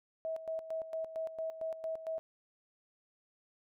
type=tone with tremolo; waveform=sine; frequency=645 Hz; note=E5; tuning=38 cents flat; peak=-34 dBFS; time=0.25-2.19 s; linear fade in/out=0 ms; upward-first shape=square; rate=4.4 Hz; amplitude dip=70%; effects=none